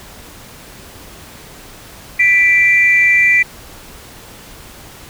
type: tone pair together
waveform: sine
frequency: 1975.5 / 2351 Hz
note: B6 / D7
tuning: 0 / +1 cents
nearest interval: minor third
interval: 301 cents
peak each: -10 dBFS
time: 2.19-3.43 s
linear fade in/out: 10 ms
effects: tanh soft clip ceiling 0 dBFS + pink hiss -37 dBFS RMS until 5.09 s